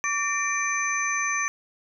sine tone cluster, 1151 / 1809 / 2347 / 6120 Hz, D6 / A6 / D7 / G8, -35 / +48 / -2 / -42 cents, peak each -29 / -29 / -28 / -30 dBFS, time 0.04-1.48 s, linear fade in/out 0 ms, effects none

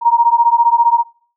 sine beating tone pair, 932.3 / 947.3 Hz, A#5 / A#5, 0 / +28 cents, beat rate 15 Hz, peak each -11 dBFS, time 0.01-1.04 s, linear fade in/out 50 ms, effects noise-tail reverb RT60 0.5 s tail -23 dB re dry

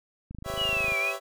click train, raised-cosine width 5 ms, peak -27 dBFS, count 17, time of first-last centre 0.31-0.921 s, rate 26.2 Hz
25% pulse chord, C# half-diminished seventh, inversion second, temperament equal with one note detuned, 392 / 503.7 / 554.4 / 659.3 Hz, G4 / B4 / C#5 / E5, 0 / +34 / 0 / 0 cents, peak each -35 / -37 / -33 / -31 dBFS, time 0.44-1.2 s, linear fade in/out 50 ms
sine linear two-way sweep, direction down then up, 2998 to 2302 to 2596 Hz, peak -25 dBFS, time 0.56-1.14 s, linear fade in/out 50 ms, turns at 0.98 s
effects none

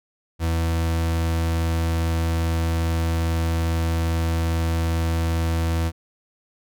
40% pulse tone, 82.41 Hz, E2, in tune, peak -19 dBFS, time 0.39-5.92 s, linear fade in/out 50 ms, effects none

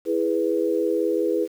sine chord, E major, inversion none, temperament equal, 329.6 / 415.3 / 493.9 Hz, E4 / G#4 / B4, 0 / 0 / 0 cents, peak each -24 dBFS, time 0.05-1.48 s, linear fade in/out 50 ms, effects 8-bit

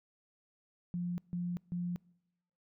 sine tone bursts, 175.7 Hz, F3, 11 cents sharp, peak -33 dBFS, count 3, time 0.94-1.96 s, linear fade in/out 0 ms, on 240 ms, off 150 ms, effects noise-tail reverb RT60 0.9 s tail -26 dB re dry

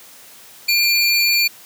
square tone pair together, 2399 / 4492 Hz, D7 / C#8, +36 / +22 cents, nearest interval major seventh, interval 1086 cents, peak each -17 dBFS, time 0.68-1.48 s, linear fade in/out 10 ms, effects white hiss -43 dBFS RMS until 1.65 s + high-pass 100 Hz 12 dB/octave

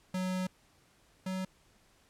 square tone pair in turn, 185 / 187.26 Hz, F#3 / F#3, 0 / +21 cents, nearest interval unison, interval 21 cents, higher second, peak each -32 / -34 dBFS, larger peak first, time 0.14-0.47 / 1.26-1.45 s, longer first, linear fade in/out 5 ms, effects pink hiss -66 dBFS RMS until 2.09 s + low-pass 11000 Hz 12 dB/octave

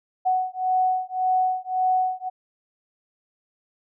sine beating tone pair, 742 / 743.8 Hz, F#5 / F#5, +5 / +9 cents, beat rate 1.8 Hz, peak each -23 dBFS, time 0.25-2.3 s, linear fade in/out 20 ms, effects none

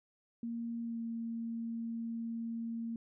sine tone with pitch glide, 232.7 to 229.8 Hz, A#3 to A#3, -3 to -25 cents, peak -36 dBFS, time 0.43-2.96 s, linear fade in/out 2 ms, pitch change -22 cents, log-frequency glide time 0.83-0.99 s, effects none

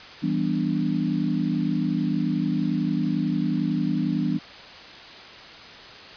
sine chord, E minor seventh, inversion none, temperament equal, 164.81 / 196 / 246.9 / 293.7 Hz, E3 / G3 / B3 / D4, 0 / 0 / 0 / 0 cents, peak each -27 dBFS, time 0.22-4.39 s, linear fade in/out 20 ms, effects white hiss -42 dBFS RMS until 6.16 s + resampled to 11025 Hz

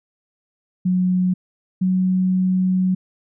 sine tone pair in turn, 182.8 / 185.35 Hz, F#3 / F#3, -21 / +3 cents, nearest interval unison, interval 24 cents, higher second, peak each -15 dBFS, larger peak neither, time 0.85-1.34 / 1.81-2.95 s, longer second, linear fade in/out 10 ms, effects none

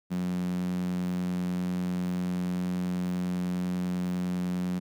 sawtooth tone with high-pass filter, 90.1 Hz, F#2, 45 cents flat, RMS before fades -30 dBFS, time 0.1-4.8 s, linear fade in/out 20 ms, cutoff 190 Hz, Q 6.7, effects none

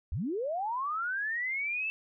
sine linear sweep, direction up, 55 to 2664 Hz, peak -30 dBFS, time 0.12-1.9 s, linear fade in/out 0 ms, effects none

